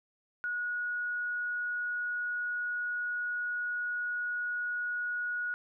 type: tone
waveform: sine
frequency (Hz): 1455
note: F#6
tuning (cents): -29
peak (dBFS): -31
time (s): 0.44-5.54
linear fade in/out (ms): 0
effects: none